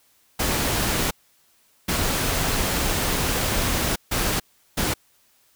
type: noise bursts at uneven times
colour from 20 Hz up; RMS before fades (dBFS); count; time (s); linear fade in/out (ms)
pink; -23; 4; 0.39-1.11 / 1.88-3.96 / 4.11-4.4 / 4.77-4.94; 10
effects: white hiss -61 dBFS RMS until 5.55 s